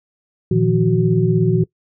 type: tone cluster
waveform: sine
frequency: 116.7 / 156.8 / 173.2 / 372.1 Hz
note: A#2 / D#3 / F3 / F#4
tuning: +2 / +14 / -14 / +10 cents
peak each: -18 dBFS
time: 0.51-1.64 s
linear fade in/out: 5 ms
effects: noise-tail reverb RT60 0.1 s tail -21 dB re dry